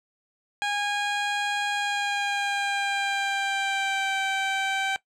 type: tone with pitch glide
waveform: 15% pulse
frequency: 819 to 776.6 Hz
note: G#5 to G5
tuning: -24 to -16 cents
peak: -18 dBFS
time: 0.62-4.96 s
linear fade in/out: 0 ms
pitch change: -92 cents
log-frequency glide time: 1.71-4.21 s
effects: noise-tail reverb RT60 0.1 s tail -19 dB re dry + low-pass 6000 Hz 12 dB/octave